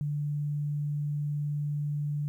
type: tone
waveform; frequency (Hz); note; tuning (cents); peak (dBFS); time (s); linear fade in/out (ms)
sine; 146.83; D3; 0; -28; 0.01-2.28; 0
effects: 11-bit